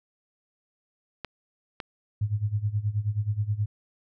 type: clicks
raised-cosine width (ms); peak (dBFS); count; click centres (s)
0.3; -17; 2; 1.247 / 1.802
type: tone with tremolo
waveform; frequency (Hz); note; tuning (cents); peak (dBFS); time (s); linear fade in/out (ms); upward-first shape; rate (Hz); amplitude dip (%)
sine; 104.9; G#2; +18; -21; 2.21-3.66; 5; sine; 9.4; 85
effects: none